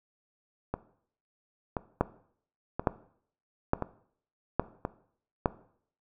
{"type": "two click trains", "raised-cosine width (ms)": 1, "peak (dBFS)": [-9, -16], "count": [5, 5], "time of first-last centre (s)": [[2.01, 5.458], [0.74, 4.851]], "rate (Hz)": [1.16, 0.973], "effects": ["noise-tail reverb RT60 0.6 s tail -17 dB re dry"]}